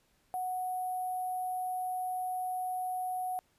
sine tone with sample-and-hold, 738 Hz, F#5, 5 cents flat, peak -32 dBFS, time 0.34-3.39 s, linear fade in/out 0 ms, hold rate 11025 Hz, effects pink hiss -71 dBFS RMS until 3.58 s + resampled to 32000 Hz

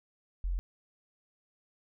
sine tone, 44.34 Hz, F1, 27 cents sharp, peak -29 dBFS, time 0.44-0.59 s, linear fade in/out 0 ms, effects none

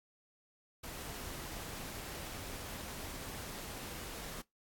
pink noise, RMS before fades -45 dBFS, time 0.83-4.42 s, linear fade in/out 10 ms, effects noise-tail reverb RT60 0.2 s tail -25 dB re dry + AAC 64 kbps

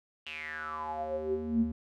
square tone with band-pass filter sweep, 77.78 Hz, D#2, in tune, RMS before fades -34 dBFS, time 0.26-1.72 s, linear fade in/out 5 ms, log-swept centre 2900 to 180 Hz, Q 9.5, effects none

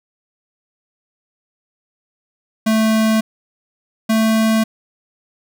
square tone pair in turn, 220 / 221.3 Hz, A3 / A3, 0 / +10 cents, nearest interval unison, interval 10 cents, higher second, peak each -13 dBFS, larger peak neither, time 2.66-3.21 / 4.09-4.64 s, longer neither, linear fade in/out 10 ms, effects none

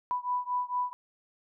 sine beating tone pair, 987.8 / 992.2 Hz, B5 / B5, 0 / +8 cents, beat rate 4.4 Hz, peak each -31 / -32 dBFS, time 0.11-0.93 s, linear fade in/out 0 ms, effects none

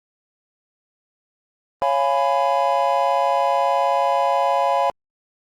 triangle chord, C# dominant seventh, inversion none, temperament just, 554.4 / 693 / 831.5 / 997.9 Hz, C#5 / E#5 / G#5 / B5, 0 / -14 / +2 / +18 cents, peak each -20 dBFS, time 1.82-4.9 s, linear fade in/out 0 ms, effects Opus 32 kbps

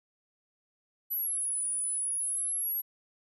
sine exponential two-way sweep, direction down then up, 11940 to 9690 to 11590 Hz, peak -29 dBFS, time 1.1-2.82 s, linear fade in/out 20 ms, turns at 1.68 s, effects none

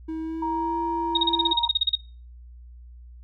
triangle tone with pitch glide, 320 to 335.5 Hz, D#4 to E4, +49 to +31 cents, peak -26 dBFS, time 0.08-1.53 s, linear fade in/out 10 ms, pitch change +82 cents, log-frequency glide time 0.21-0.78 s
sine tone, 940 Hz, A#5, 14 cents sharp, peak -25 dBFS, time 0.42-1.68 s, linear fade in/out 5 ms
sine tone bursts, 3735 Hz, A#7, 3 cents sharp, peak -17 dBFS, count 14, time 1.15-1.954 s, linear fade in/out 5 ms, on 24 ms, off 36 ms
effects noise-tail reverb RT60 0.4 s tail -23 dB re dry + added 60 Hz sine -42 dBFS peak until 3.23 s

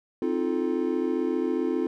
triangle chord, F dominant seventh, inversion second, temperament just, 261.9 / 314.3 / 349.2 / 436.5 Hz, C4 / Eb4 / F4 / A4, +2 / +18 / 0 / -14 cents, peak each -27 / -28 / -26 / -29 dBFS, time 0.22-1.87 s, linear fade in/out 2 ms, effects none

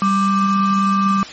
triangle ring-modulated tone, 689 Hz, F5, 24 cents flat, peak -8 dBFS, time 0.02-1.23 s, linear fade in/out 0 ms, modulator 493 Hz, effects white hiss -33 dBFS RMS until 1.32 s + MP3 32 kbps

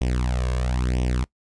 sawtooth tone with flanger, 62.1 Hz, B1, 10 cents sharp, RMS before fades -23 dBFS, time 0.01-1.24 s, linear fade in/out 0 ms, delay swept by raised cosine 0.34 to 1.84 ms, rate 1 Hz, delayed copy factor +0.9, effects noise-tail reverb RT60 0.1 s tail -22 dB re dry + resampled to 22050 Hz

